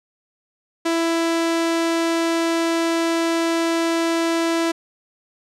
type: tone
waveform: sawtooth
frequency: 332 Hz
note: E4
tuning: 12 cents sharp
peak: -14 dBFS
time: 0.85-4.72 s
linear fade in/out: 10 ms
effects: low-pass 9000 Hz 12 dB/octave